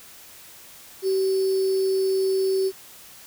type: tone with sample-and-hold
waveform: sine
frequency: 382.9 Hz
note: G4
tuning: 41 cents flat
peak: -19 dBFS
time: 1.02-2.72 s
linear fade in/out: 50 ms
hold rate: 4900 Hz
effects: white hiss -46 dBFS RMS until 3.26 s